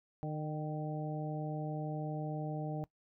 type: harmonic tone with a mistuned harmonic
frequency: 152.5 Hz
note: D#3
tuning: 34 cents flat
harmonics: 1 / 2 / 3 / 4 / 5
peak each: -37 / -43 / -46 / -45 / -45 dBFS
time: 0.23-2.84 s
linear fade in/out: 0 ms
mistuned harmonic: 5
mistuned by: +25 cents
effects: noise-tail reverb RT60 0.1 s tail -20 dB re dry